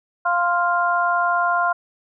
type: harmonic tone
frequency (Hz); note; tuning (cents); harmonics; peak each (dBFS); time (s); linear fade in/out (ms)
349.2; F4; 0; 2 / 3 / 4; -21 / -21 / -21; 0.25-1.73; 10
effects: none